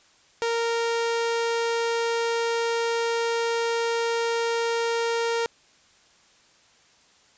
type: tone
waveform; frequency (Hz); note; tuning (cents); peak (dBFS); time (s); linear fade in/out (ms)
sawtooth; 463.5; A#4; -10; -19; 0.42-5.46; 0
effects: white hiss -58 dBFS RMS until 7.37 s + resampled to 16000 Hz